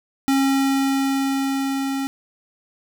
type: tone with level ramp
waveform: square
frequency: 271.8 Hz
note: C#4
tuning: 34 cents flat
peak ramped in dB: -16 to -23 dBFS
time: 0.28-2.07 s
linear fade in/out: 0 ms
effects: none